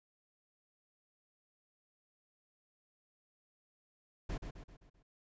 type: noise with echo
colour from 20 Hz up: brown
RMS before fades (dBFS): -38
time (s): 4.29-4.38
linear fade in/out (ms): 10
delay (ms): 130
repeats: 5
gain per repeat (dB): -6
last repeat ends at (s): 5.03
effects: resampled to 16000 Hz